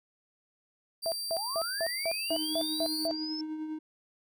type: tone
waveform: sawtooth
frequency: 4699 Hz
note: D8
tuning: in tune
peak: -31 dBFS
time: 1.02-3.08 s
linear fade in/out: 20 ms
type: tone bursts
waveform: sine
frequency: 659.3 Hz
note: E5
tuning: in tune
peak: -28 dBFS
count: 9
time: 1.06-3.111 s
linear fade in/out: 0 ms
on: 59 ms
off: 190 ms
type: linear sweep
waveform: sine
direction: up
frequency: 716 to 5320 Hz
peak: -36 dBFS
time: 1.36-3.41 s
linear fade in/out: 2 ms
type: tone with tremolo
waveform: triangle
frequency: 311.1 Hz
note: D#4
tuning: in tune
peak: -30 dBFS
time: 2.3-3.79 s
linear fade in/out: 10 ms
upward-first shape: triangle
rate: 10 Hz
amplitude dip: 45%
effects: none